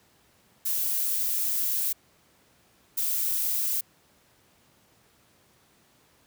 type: noise bursts at uneven times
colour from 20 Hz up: violet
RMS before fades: -27 dBFS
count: 2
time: 0.65-1.93 / 2.97-3.81 s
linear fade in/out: 10 ms
effects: pink hiss -62 dBFS RMS until 6.26 s + high-pass 80 Hz 12 dB/octave